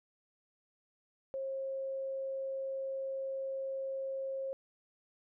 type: tone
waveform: sine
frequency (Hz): 537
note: C5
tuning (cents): +45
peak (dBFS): -35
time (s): 1.34-4.53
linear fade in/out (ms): 0
effects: none